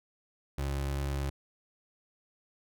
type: tone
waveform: 30% pulse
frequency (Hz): 69.3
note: C#2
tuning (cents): 0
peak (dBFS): -28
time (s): 0.58-1.3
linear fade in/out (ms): 5
effects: none